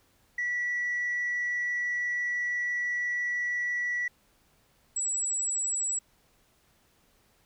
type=tone pair in turn; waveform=sine; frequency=1949 / 7796 Hz; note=B6 / B8; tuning=-23 / -23 cents; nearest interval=2 octaves; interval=2400 cents; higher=second; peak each=-26 dBFS; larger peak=neither; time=0.38-4.08 / 4.96-5.99 s; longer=first; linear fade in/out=5 ms; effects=tanh soft clip ceiling -24 dBFS + pink hiss -66 dBFS RMS until 7.45 s